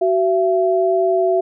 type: tone pair together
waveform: sine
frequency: 376.4 / 672.3 Hz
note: F#4 / E5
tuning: +30 / +34 cents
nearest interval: minor seventh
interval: 1004 cents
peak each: -16 dBFS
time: 0.01-1.41 s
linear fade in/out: 10 ms
effects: none